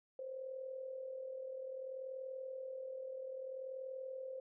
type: tone with amplitude modulation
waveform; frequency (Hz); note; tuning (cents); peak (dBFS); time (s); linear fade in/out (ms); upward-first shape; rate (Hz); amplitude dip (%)
sine; 523.3; C5; 0; -40; 0.19-4.4; 2; sine; 40.6; 55
effects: none